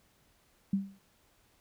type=tone with exponential decay; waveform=sine; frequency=196 Hz; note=G3; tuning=in tune; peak=-23 dBFS; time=0.73-0.99 s; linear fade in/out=5 ms; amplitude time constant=56 ms; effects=pink hiss -68 dBFS RMS until 1.6 s